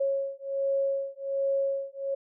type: beating tone pair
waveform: sine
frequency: 548 / 549.3 Hz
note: C#5 / C#5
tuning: -20 / -16 cents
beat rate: 1.3 Hz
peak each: -29 dBFS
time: 0-2.15 s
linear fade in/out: 10 ms
effects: none